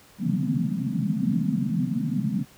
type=band-pass noise; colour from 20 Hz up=white; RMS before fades=-25 dBFS; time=0.18-2.45 s; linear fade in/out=50 ms; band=130 to 260 Hz; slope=96 dB/octave; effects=pink hiss -53 dBFS RMS until 2.57 s + high-pass 60 Hz 12 dB/octave